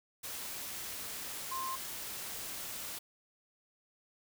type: tone in noise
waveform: sine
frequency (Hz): 1052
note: C6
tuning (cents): +9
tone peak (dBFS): -36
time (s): 1.51-1.76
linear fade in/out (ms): 10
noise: white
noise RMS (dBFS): -42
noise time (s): 0.23-2.99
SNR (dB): +3
effects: none